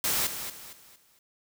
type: noise with echo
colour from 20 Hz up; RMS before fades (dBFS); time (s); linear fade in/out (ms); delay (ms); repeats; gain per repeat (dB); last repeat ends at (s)
white; -27; 0.04-0.27; 2; 230; 4; -9; 1.19
effects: none